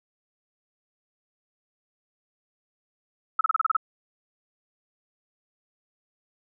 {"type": "tone bursts", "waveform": "sine", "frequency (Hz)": 1301, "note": "E6", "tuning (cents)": -23, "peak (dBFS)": -17, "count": 8, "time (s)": [3.39, 3.767], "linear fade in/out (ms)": 5, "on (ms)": 20, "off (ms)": 31, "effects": []}